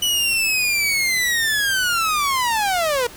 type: linear sweep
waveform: sawtooth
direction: down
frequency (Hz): 2972 to 466.2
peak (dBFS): -14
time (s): 0.02-3.07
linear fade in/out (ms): 5
effects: pink hiss -40 dBFS RMS until 3.16 s